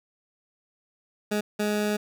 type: tone bursts at uneven times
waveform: 20% pulse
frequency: 209.3 Hz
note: G#3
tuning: 14 cents sharp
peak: -19 dBFS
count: 2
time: 1.31-1.41 / 1.59-1.97 s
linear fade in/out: 10 ms
effects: none